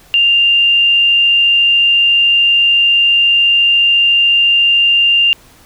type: tone with frequency modulation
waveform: sine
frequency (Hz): 2794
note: F7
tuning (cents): 0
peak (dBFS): -7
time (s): 0.14-5.33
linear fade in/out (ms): 0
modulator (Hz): 53.6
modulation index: 0.38
effects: pink hiss -44 dBFS RMS until 5.65 s